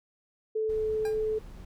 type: tone with pitch glide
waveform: sine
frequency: 436.9 to 433.9 Hz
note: A4 to A4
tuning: -12 to -24 cents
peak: -26 dBFS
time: 0.55-1.39 s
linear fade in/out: 10 ms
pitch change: -12 cents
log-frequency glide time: 0.69-0.85 s
type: noise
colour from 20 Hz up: brown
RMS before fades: -44 dBFS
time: 0.69-1.65 s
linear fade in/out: 5 ms
type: tone with exponential decay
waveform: 25% pulse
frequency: 805 Hz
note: G5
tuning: 46 cents sharp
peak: -32 dBFS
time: 1.05-1.24 s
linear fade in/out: 2 ms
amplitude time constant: 40 ms
effects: none